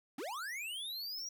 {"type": "linear sweep", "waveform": "square", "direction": "up", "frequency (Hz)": [223.8, 5780], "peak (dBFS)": -40, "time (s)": [0.18, 1.29], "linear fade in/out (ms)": 5, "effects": []}